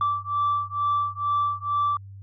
sine beating tone pair, 1164 / 1166.2 Hz, D6 / D6, -16 / -13 cents, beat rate 2.2 Hz, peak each -24 dBFS, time 0.01-1.97 s, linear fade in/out 2 ms, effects tanh soft clip ceiling -17 dBFS + added 98 Hz sine -39 dBFS peak until 2.22 s

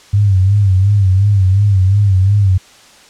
sine tone with vibrato, 98 Hz, G2, in tune, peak -7 dBFS, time 0.13-2.58 s, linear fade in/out 10 ms, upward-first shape sine, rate 2.8 Hz, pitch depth 94 cents each way, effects white hiss -42 dBFS RMS until 3.09 s + low-pass 7000 Hz 12 dB/octave

